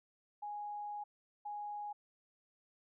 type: tone bursts at uneven times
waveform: sine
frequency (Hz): 829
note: G#5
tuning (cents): -3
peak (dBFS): -40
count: 2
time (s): 0.42-1.04 / 1.45-1.93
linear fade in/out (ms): 10
effects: none